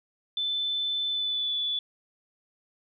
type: tone with pitch glide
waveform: sine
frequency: 3520 to 3456 Hz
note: A7 to A7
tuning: 0 to -32 cents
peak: -26 dBFS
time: 0.37-1.79 s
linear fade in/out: 2 ms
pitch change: -32 cents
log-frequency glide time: 1.09-1.54 s
effects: none